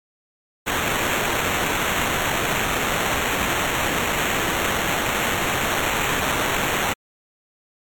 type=noise with sample-and-hold; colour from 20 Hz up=white; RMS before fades=-22 dBFS; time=0.66-6.94 s; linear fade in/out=20 ms; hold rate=4900 Hz; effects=MP3 96 kbps